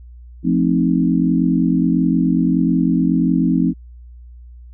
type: chord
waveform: sine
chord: F dominant seventh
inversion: none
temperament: equal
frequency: 174.61 / 220 / 261.6 / 311.1 Hz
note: F3 / A3 / C4 / Eb4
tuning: 0 / 0 / 0 / 0 cents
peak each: -17 / -21 / -17 / -20 dBFS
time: 0.43-3.74 s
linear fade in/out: 50 ms
effects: added 60 Hz sine -36 dBFS peak until 4.73 s